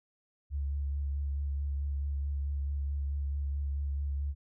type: tone with vibrato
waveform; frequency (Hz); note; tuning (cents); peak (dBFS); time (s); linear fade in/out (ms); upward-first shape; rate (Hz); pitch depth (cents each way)
sine; 70.6; C#2; +32; -30; 0.5-4.35; 50; sine; 4.6; 22
effects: none